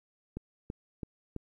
click train, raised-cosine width 3 ms, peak -24 dBFS, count 4, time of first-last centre 0.37-1.363 s, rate 3.02 Hz, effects 11-bit

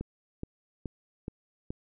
click train, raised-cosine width 3 ms, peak -22 dBFS, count 5, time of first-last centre 0.01-1.705 s, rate 2.36 Hz, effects none

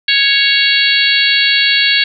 harmonic tone, 554.4 Hz, C#5, in tune, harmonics 3 / 4 / 5 / 6 / 7 / 8, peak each -16 / -16 / -16 / -16 / -16 / -16 dBFS, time 0.08-2.04 s, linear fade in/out 5 ms, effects none

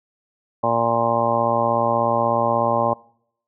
harmonic tone, 116.54 Hz, A#2, in tune, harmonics 1 / 2 / 3 / 4 / 5 / 6 / 7 / 8 / 9, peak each -30 / -28 / -31 / -29 / -21 / -28 / -23 / -27 / -23 dBFS, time 0.63-2.94 s, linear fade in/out 10 ms, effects noise-tail reverb RT60 0.7 s tail -24 dB re dry

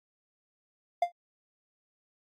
triangle tone with exponential decay, 698.5 Hz, F5, in tune, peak -17 dBFS, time 1.02-1.12 s, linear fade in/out 5 ms, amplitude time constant 20 ms, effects AAC 48 kbps

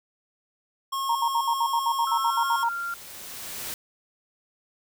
square tone, 1084 Hz, C#6, 39 cents flat, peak -27 dBFS, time 0.92-2.64 s, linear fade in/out 10 ms
white noise with exponential growth, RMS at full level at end -33 dBFS, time 0.93-3.74 s, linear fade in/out 1 ms, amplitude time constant 610 ms
sine tone bursts, 932.3 Hz, A#5, in tune, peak -21 dBFS, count 13, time 1.09-2.69 s, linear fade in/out 5 ms, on 64 ms, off 64 ms
sine tone with pitch glide, 1318.5 to 1387.3 Hz, E6 to F6, 0 to -12 cents, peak -28 dBFS, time 2.07-2.94 s, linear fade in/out 2 ms, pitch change +88 cents, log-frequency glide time 2.18-2.47 s
effects none

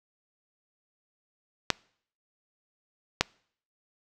clicks, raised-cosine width 0.2 ms, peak -3 dBFS, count 2, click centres 1.703 / 3.21 s, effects noise-tail reverb RT60 0.6 s tail -26 dB re dry

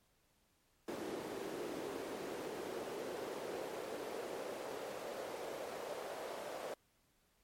brown noise with high-pass filter sweep, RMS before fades -44 dBFS, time 0.88-6.74 s, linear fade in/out 2 ms, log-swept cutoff 350 to 570 Hz, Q 2.5, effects pink hiss -75 dBFS RMS until 7.43 s + MP3 64 kbps

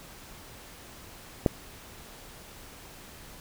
click, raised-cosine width 2 ms, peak -7 dBFS, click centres 1.462 s, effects pink hiss -48 dBFS RMS until 3.4 s

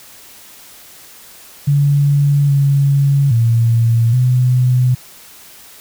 sine tone with pitch steps, 142.8 / 140 / 115.6 / 125.9 Hz, D3 / C#3 / A#2 / B2, -48 / +18 / -14 / +34 cents, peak -9 dBFS, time 1.67-4.95 s, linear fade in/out 10 ms, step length 820 ms, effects white hiss -40 dBFS RMS until 5.8 s

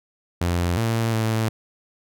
sawtooth tone with pitch steps, 87.1 / 114 / 111.3 Hz, F2 / A#2 / A2, -4 / -38 / +20 cents, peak -16 dBFS, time 0.41-1.49 s, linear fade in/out 5 ms, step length 360 ms, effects none

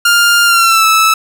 sawtooth tone with pitch glide, 1403 to 1309 Hz, F6 to E6, +8 to -13 cents, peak -3 dBFS, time 0.05-1.14 s, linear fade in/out 5 ms, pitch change -121 cents, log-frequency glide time 0.45-0.86 s, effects none

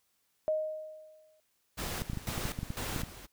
sine tone with exponential decay, 622.3 Hz, D#5, in tune, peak -25 dBFS, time 0.48-1.4 s, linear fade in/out 0 ms, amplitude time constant 200 ms
pink noise with tremolo, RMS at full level -37 dBFS, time 1.77-3.27 s, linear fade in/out 20 ms, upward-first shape square, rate 2 Hz, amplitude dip 75%
clicks, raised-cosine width 5 ms, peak -23 dBFS, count 12, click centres 2.019 / 2.099 / 2.133 / 2.173 / 2.288 / 2.379 / 2.454 / 2.589 / 2.631 / 2.704 / 2.962 / 3.035 s
effects white hiss -75 dBFS RMS until 3.32 s

